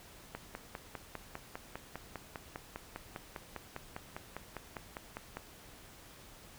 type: click train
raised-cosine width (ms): 0.5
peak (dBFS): -25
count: 26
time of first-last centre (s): 0.35-5.37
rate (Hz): 4.98
effects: pink hiss -55 dBFS RMS until 6.58 s